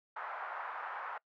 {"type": "band-pass noise", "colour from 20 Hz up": "white", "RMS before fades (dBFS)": -42, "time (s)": [0.16, 1.18], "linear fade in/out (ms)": 5, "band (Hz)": [750, 1400], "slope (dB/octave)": 24, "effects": ["noise-tail reverb RT60 0.1 s tail -24 dB re dry"]}